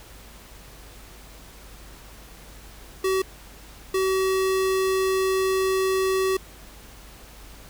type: tone bursts at uneven times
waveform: square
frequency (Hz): 380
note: F#4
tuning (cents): +46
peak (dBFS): -21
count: 2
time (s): 3.04-3.22 / 3.94-6.37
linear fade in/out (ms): 5
effects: added 50 Hz sine -46 dBFS peak until 7.69 s + pink hiss -47 dBFS RMS until 7.69 s